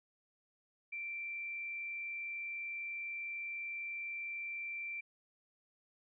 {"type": "tone with frequency modulation", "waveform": "sine", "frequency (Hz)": 2351, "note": "D7", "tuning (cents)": 1, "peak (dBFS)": -39, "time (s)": [0.92, 5.01], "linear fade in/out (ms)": 10, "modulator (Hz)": 69, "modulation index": 0.39, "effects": []}